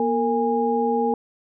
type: tone cluster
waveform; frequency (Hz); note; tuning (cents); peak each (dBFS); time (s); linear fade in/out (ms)
sine; 238.8 / 457.8 / 821; A#3 / A#4 / G#5; +42 / -31 / -20; -24 / -22 / -23; 0-1.14; 2
effects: none